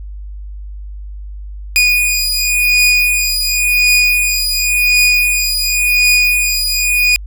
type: beating tone pair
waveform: sawtooth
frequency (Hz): 2463 / 2463.92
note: D#7 / D#7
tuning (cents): -18 / -18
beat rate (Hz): 0.92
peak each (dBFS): -10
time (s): 1.76-7.16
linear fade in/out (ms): 0
effects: added 50 Hz sine -25 dBFS peak until 7.26 s